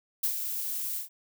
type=noise with ADSR envelope; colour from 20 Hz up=violet; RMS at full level=-26 dBFS; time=0.23-1.09 s; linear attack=9 ms; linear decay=86 ms; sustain=-7 dB; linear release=120 ms; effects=none